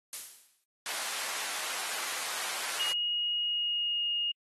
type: noise with exponential decay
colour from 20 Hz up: blue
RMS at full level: -34 dBFS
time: 0.13-0.64 s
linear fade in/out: 1 ms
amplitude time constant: 110 ms
type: high-pass noise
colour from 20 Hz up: pink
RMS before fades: -36 dBFS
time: 0.86-2.92 s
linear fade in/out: 0 ms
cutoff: 990 Hz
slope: 12 dB/octave
type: tone with pitch glide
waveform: sine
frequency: 2879 to 2853 Hz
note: F#7 to F7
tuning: -48 to +36 cents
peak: -28 dBFS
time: 2.79-4.32 s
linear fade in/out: 10 ms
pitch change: -16 cents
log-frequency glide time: 3.41-4.09 s
effects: AAC 32 kbps